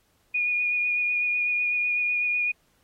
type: tone with vibrato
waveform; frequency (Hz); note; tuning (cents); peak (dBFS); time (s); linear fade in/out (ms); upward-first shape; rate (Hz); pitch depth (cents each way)
sine; 2448; D#7; -29; -22; 0.34-2.52; 10; sine; 8; 16
effects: pink hiss -67 dBFS RMS until 2.83 s + AAC 48 kbps